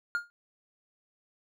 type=tone with exponential decay; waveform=triangle; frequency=1416 Hz; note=F6; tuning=23 cents sharp; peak=-22 dBFS; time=0.15-0.3 s; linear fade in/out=0 ms; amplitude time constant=31 ms; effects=none